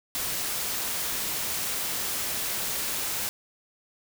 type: noise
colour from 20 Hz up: white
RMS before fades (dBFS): -30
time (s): 0.15-3.29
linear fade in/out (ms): 0
effects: none